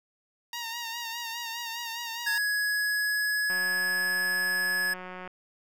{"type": "tone with vibrato", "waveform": "10% pulse", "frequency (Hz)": 931, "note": "A#5", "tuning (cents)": -2, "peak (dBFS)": -25, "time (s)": [0.53, 2.38], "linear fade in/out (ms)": 2, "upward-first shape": "sine", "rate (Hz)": 4.9, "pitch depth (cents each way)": 44}
{"type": "tone with pitch glide", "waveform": "square", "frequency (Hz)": [1674, 1697.4], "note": ["G#6", "G#6"], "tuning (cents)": [13, 37], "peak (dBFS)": -26, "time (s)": [2.26, 4.94], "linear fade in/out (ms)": 10, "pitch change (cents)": 24, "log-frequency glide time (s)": [2.47, 4.17]}
{"type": "click train", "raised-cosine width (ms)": 0.5, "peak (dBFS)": -26, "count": 326, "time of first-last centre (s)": [3.5, 5.276], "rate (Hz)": 183}
{"effects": []}